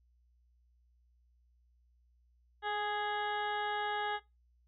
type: harmonic tone with a mistuned harmonic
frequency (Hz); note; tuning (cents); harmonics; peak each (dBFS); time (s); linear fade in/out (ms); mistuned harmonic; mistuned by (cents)
415.3; G#4; 0; 1 / 2 / 3 / 4 / 5 / 7 / 8 / 9; -41 / -35 / -43 / -39 / -48 / -50 / -48 / -51; 2.62-4.2; 50; 1; +20
effects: noise-tail reverb RT60 0.2 s tail -18 dB re dry + added 60 Hz sine -66 dBFS peak until 4.67 s